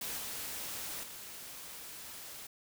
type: noise with level steps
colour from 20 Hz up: white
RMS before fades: -39 / -41 / -47 dBFS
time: 0.01-2.47 s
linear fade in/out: 5 ms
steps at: 0.18 / 1.03 s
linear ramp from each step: 5 ms
effects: none